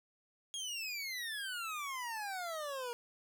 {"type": "exponential sweep", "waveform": "25% pulse", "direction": "down", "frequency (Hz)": [3320, 469.6], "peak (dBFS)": -35, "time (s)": [0.54, 2.93], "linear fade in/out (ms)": 0, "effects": []}